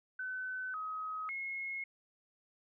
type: tone with pitch steps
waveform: sine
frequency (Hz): 1514 / 1267 / 2166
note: F#6 / D#6 / C#7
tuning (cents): +39 / +31 / -41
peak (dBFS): -37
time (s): 0.19-1.84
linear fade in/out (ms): 5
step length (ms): 550
effects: none